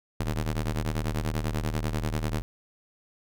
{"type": "ring-modulated tone", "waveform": "sawtooth", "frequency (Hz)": 77.6, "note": "D#2", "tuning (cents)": -4, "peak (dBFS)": -20, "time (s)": [0.2, 2.42], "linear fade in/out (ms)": 0, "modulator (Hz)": 33.7, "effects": []}